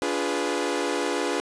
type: chord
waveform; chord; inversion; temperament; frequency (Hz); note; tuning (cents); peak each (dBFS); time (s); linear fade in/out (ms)
sawtooth; D diminished seventh; none; equal with one note detuned; 289.8 / 349.2 / 415.3 / 493.9; D4 / F4 / Ab4 / Cb5; -23 / 0 / 0 / 0; -26; 0.02-1.4; 0
effects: resampled to 22050 Hz + 8-bit